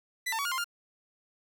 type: tone with pitch steps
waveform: sawtooth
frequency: 1989 / 898 / 1130 / 1423 / 1050 / 1404 Hz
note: B6 / A5 / C#6 / F6 / C6 / F6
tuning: +12 / +35 / +33 / +32 / +6 / +9 cents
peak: -26 dBFS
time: 0.26-0.644 s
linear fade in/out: 10 ms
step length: 64 ms
effects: none